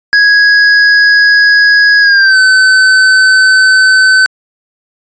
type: tone with pitch glide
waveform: square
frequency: 1661.2 to 1523.3 Hz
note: G#6 to F#6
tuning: 0 to +50 cents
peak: -4 dBFS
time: 0.13-4.26 s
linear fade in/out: 0 ms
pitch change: -150 cents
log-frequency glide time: 2.01-2.38 s
effects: resampled to 16000 Hz